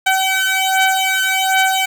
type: beating tone pair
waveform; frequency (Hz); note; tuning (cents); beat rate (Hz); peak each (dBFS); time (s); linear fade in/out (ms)
15% pulse; 762 / 763.3; G5 / G5; -49 / -46; 1.3; -10; 0.06-1.86; 10
effects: none